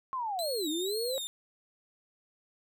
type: linear two-way sweep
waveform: sine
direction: down then up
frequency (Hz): 1080 to 293.7 to 544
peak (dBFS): -31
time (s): 0.13-1.18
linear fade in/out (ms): 0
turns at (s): 0.68
type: tone with vibrato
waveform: sawtooth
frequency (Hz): 3951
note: B7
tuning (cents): 0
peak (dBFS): -32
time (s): 0.39-1.27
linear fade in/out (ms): 0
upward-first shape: sine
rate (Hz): 2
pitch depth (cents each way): 160
effects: none